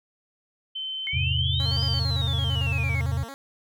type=tone with pitch glide; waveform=sine; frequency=3077 to 3095 Hz; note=G7 to G7; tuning=-33 to -23 cents; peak=-29 dBFS; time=0.75-2 s; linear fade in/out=10 ms; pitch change=+10 cents; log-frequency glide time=1.09-1.49 s
type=exponential two-way sweep; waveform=sine; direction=up then down; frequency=2140 to 4978 to 2140 Hz; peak=-28 dBFS; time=1.07-3.01 s; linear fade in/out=0 ms; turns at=1.83 s
type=chord; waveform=sine; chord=E augmented; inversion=none; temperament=equal; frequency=82.41 / 103.83 / 130.81 Hz; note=E2 / G#2 / B#2; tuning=0 / 0 / 0 cents; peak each=-26 / -31 / -27 dBFS; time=1.13-3.24 s; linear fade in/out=10 ms
type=tone with vibrato; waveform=10% pulse; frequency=250.6 Hz; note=B3; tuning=25 cents sharp; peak=-29 dBFS; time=1.6-3.34 s; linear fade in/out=0 ms; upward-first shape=square; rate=8.9 Hz; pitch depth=160 cents each way
effects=none